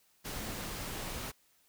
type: tone in noise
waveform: sine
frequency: 213.6 Hz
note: G#3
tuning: 49 cents sharp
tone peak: -48 dBFS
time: 0.41-0.64 s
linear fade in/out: 20 ms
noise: pink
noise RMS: -40 dBFS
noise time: 0.24-1.32 s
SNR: -11 dB
effects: white hiss -69 dBFS RMS until 1.68 s